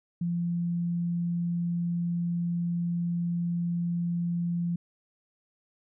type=tone; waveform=sine; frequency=172.2 Hz; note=F3; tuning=24 cents flat; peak=-26 dBFS; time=0.21-4.76 s; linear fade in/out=5 ms; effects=none